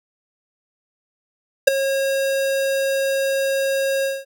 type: tone with ADSR envelope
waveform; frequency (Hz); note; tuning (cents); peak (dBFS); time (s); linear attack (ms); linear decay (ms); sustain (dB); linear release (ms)
square; 543; C#5; -36; -5; 1.67-4.25; 9; 9; -14; 210
effects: none